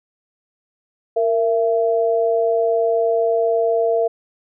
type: tone pair together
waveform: sine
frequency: 462 / 670.3 Hz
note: A#4 / E5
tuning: -16 / +29 cents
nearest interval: tritone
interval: 645 cents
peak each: -17 / -18 dBFS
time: 1.16-4.08 s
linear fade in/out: 10 ms
effects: none